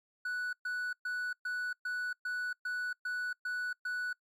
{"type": "tone bursts", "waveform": "triangle", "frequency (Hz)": 1480, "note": "F#6", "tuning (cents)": 0, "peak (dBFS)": -31, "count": 10, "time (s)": [0.25, 4.13], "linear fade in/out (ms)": 5, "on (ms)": 280, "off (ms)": 120, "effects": ["noise-tail reverb RT60 0.1 s tail -24 dB re dry", "MP3 96 kbps"]}